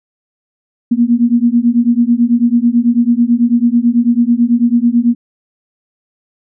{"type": "beating tone pair", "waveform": "sine", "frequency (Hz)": [233.1, 242.2], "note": ["A#3", "B3"], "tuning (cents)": [0, -34], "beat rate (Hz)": 9.1, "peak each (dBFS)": -11, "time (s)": [0.91, 5.15], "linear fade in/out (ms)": 10, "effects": []}